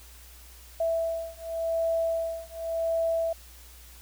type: beating tone pair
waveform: sine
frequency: 659.3 / 660.19 Hz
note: E5 / E5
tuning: 0 / +2 cents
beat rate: 0.89 Hz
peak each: -29 dBFS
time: 0.8-3.33 s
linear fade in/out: 5 ms
effects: added 60 Hz sine -49 dBFS peak until 4.01 s + white hiss -52 dBFS RMS until 4.01 s